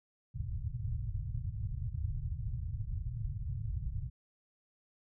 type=low-pass noise; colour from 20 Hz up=white; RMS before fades=-37 dBFS; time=0.34-4.1 s; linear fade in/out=20 ms; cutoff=130 Hz; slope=48 dB/octave; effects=none